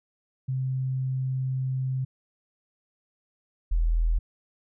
sine tone pair in turn, 130.81 / 41.2 Hz, C3 / E1, 0 / 0 cents, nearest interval octave + minor sixth, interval 2000 cents, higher first, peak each -25 / -20 dBFS, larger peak second, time 0.48-2.05 / 3.71-4.19 s, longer first, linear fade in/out 10 ms, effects none

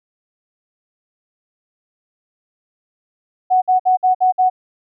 sine tone bursts, 741 Hz, F#5, 2 cents sharp, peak -10 dBFS, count 6, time 3.5-4.5 s, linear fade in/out 20 ms, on 120 ms, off 56 ms, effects none

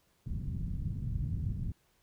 white low-pass noise, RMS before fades -35 dBFS, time 0.26-1.72 s, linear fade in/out 2 ms, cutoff 150 Hz, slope 24 dB/octave, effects pink hiss -71 dBFS RMS until 2.02 s

